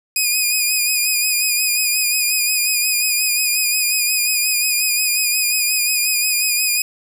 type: tone with vibrato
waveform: 10% pulse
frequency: 2474 Hz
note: D#7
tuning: 10 cents flat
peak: -7 dBFS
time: 0.16-6.82 s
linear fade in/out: 2 ms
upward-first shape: sine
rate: 5.6 Hz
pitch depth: 44 cents each way
effects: none